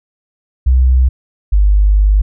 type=tone pair in turn; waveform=sine; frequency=63.7 / 50.33 Hz; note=C2 / G1; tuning=-46 / +46 cents; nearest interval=major third; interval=408 cents; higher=first; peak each=-6 dBFS; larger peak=neither; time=0.66-1.09 / 1.52-2.22 s; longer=second; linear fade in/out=10 ms; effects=none